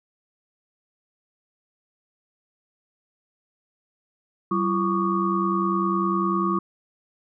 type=tone cluster; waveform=sine; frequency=191.6 / 339.6 / 1120 / 1210 Hz; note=G3 / F4 / C#6 / D#6; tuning=-39 / -48 / +18 / -49 cents; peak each=-25 / -26 / -25 / -28 dBFS; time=4.51-6.59 s; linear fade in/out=5 ms; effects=none